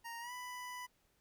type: tone with pitch glide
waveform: 25% pulse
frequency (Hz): 931 to 992.1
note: A#5 to B5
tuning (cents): -2 to +8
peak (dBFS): -40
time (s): 0.04-0.87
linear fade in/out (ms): 20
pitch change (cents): +110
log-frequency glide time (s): 0.2-0.32
effects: pink hiss -75 dBFS RMS until 1.2 s